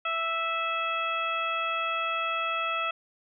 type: harmonic tone with a mistuned harmonic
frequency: 660 Hz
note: E5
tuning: 2 cents sharp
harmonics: 1 / 2 / 3 / 4 / 5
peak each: -36 / -29 / -40 / -32 / -38 dBFS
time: 0.05-2.91 s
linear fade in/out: 5 ms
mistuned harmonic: 4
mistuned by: -19 cents
effects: none